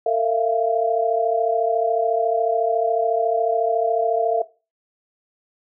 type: tone cluster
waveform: sine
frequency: 453.1 / 656 / 690 Hz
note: A#4 / E5 / F5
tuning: -49 / -9 / -21 cents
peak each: -21 dBFS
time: 0.06-4.42 s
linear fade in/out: 5 ms
effects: noise-tail reverb RT60 0.3 s tail -18 dB re dry